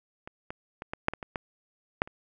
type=clicks; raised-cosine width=0.5 ms; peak=-25 / -21 / -22 / -18 / -7 / -20 / -22 / -16 / -8 / -29 dBFS; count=10; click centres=0.275 / 0.505 / 0.821 / 0.935 / 1.084 / 1.136 / 1.228 / 1.358 / 2.019 / 2.075 s; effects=none